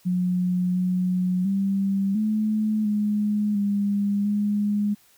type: tone with pitch steps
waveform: sine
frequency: 180.6 / 182.4 / 195.8 / 215 / 208.9 / 202.2 / 206.3 Hz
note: F#3 / F#3 / G3 / A3 / G#3 / G#3 / G#3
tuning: -42 / -24 / -2 / -40 / +10 / -46 / -11 cents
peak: -20 dBFS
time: 0.05-4.95 s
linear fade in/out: 20 ms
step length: 700 ms
effects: white hiss -58 dBFS RMS until 5.17 s